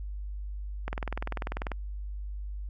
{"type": "click train", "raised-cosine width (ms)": 0.5, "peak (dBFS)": -18, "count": 18, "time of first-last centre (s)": [0.88, 1.717], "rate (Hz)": 20.3, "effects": ["added 50 Hz sine -34 dBFS peak until 2.69 s"]}